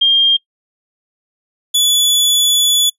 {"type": "tone pair in turn", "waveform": ["sine", "sawtooth"], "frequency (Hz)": [3208, 3435], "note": ["G7", "A7"], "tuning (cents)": [39, -42], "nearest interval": "minor second", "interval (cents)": 119, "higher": "second", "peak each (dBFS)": -7, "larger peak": "neither", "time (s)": [[0.01, 0.37], [1.74, 2.9]], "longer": "second", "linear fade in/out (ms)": 10, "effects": ["noise-tail reverb RT60 0.1 s tail -22 dB re dry", "resampled to 32000 Hz"]}